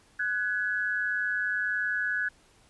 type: tone pair together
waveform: sine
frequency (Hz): 1486 / 1684.9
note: F#6 / G#6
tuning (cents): +7 / +25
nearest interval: major second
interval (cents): 218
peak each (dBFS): -29 / -29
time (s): 0.19-2.29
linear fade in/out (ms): 10
effects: pink hiss -61 dBFS RMS until 2.69 s + resampled to 24000 Hz